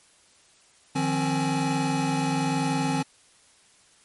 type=tone cluster; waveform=square; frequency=154.3 / 175.3 / 264.5 / 845 Hz; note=D#3 / F3 / C4 / G#5; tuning=-14 / +7 / +19 / +30 cents; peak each=-29 / -33 / -27 / -31 dBFS; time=0.95-3.03 s; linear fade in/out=10 ms; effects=white hiss -58 dBFS RMS until 4.04 s + MP3 48 kbps